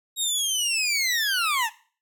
20% pulse linear sweep, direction down, 3802 to 835 Hz, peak -17 dBFS, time 0.16-1.7 s, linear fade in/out 50 ms, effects noise-tail reverb RT60 0.4 s tail -17 dB re dry

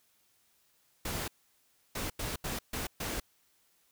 pink noise bursts at uneven times, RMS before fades -36 dBFS, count 6, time 1.05-1.28 / 1.95-2.1 / 2.19-2.36 / 2.44-2.59 / 2.73-2.87 / 3-3.2 s, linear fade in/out 5 ms, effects white hiss -70 dBFS RMS until 3.91 s

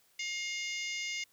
harmonic tone, 711 Hz, F5, 31 cents sharp, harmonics 3 / 4 / 5 / 6 / 7 / 8 / 9 / 10, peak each -37 / -42 / -46 / -52 / -45 / -51 / -44 / -53 dBFS, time 0.19-1.24 s, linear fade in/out 5 ms, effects white hiss -68 dBFS RMS until 1.32 s

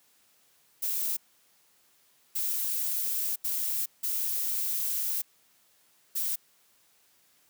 violet noise bursts at uneven times, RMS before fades -30 dBFS, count 5, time 0.82-1.17 / 2.35-3.36 / 3.44-3.86 / 4.03-5.22 / 6.15-6.36 s, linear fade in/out 10 ms, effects white hiss -65 dBFS RMS until 7.49 s + high-pass 100 Hz 12 dB/octave

